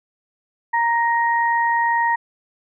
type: tone pair together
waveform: sine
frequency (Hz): 932.3 / 1874.3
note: A#5 / A#6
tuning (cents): 0 / +9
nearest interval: octave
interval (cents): 1209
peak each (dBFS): -17 / -21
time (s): 0.73-2.16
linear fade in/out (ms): 10
effects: none